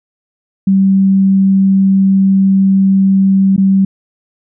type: tone with dropouts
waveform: sine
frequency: 193.3 Hz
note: G3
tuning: 24 cents flat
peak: -6 dBFS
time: 0.67-3.85 s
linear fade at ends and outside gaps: 5 ms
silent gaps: 3.564-3.578 s
effects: none